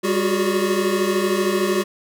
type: tone cluster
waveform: square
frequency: 199.5 / 362.3 / 375.4 / 410.8 / 572 Hz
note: G3 / F#4 / F#4 / G#4 / D5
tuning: +31 / -36 / +25 / -19 / -46 cents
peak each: -25 / -22 / -25 / -28 / -31 dBFS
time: 0.03-1.84 s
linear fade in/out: 20 ms
effects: none